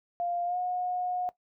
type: tone with pitch glide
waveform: sine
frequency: 698.5 to 723.6 Hz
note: F5 to F#5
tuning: 0 to -39 cents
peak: -28 dBFS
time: 0.2-1.29 s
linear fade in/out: 0 ms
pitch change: +61 cents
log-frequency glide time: 0.45-0.57 s
effects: noise-tail reverb RT60 0.1 s tail -17 dB re dry